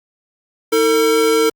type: tone pair together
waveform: square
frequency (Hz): 319.1 / 451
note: D#4 / A4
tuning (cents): +44 / +43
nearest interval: tritone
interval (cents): 599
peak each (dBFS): -20 / -13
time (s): 0.72-1.5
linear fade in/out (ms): 10
effects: Opus 48 kbps